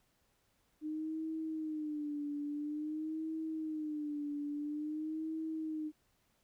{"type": "tone with vibrato", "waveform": "sine", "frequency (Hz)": 304.5, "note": "D#4", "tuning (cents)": -37, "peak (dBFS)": -36, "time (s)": [0.81, 5.92], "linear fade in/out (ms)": 50, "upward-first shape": "sine", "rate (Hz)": 0.49, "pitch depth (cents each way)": 81, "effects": ["pink hiss -75 dBFS RMS until 6.43 s"]}